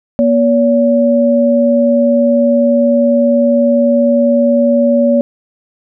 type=tone pair together; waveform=sine; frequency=239.1 / 568.7 Hz; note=A#3 / C#5; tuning=+44 / +44 cents; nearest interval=octave + minor third; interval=1500 cents; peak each=-10 dBFS; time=0.19-5.21 s; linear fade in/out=0 ms; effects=none